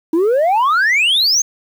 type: exponential sweep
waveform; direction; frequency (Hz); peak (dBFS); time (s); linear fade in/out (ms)
sine; up; 311.1 to 6530; -8; 0.13-1.42; 5
effects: tanh soft clip ceiling -10 dBFS + 7-bit